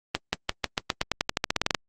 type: accelerating click train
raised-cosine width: 0.2 ms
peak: -5 dBFS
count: 18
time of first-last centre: 0.15-1.748 s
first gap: 180 ms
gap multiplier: 0.91
effects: Opus 24 kbps